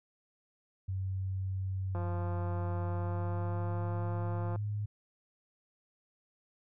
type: tone with pitch glide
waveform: sine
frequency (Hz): 95 to 104.2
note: F#2 to G#2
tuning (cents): +46 to +6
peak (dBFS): -32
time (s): 0.88-4.86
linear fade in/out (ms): 10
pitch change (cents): +160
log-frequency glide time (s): 2.81-4.05
type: click train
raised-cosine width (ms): 1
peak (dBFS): -28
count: 455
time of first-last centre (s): 1.95-4.559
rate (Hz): 174
effects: none